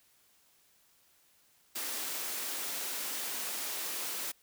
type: high-pass noise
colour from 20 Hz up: white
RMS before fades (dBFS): -37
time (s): 1.75-4.32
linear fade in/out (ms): 10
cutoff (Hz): 230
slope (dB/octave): 24
effects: white hiss -67 dBFS RMS until 4.42 s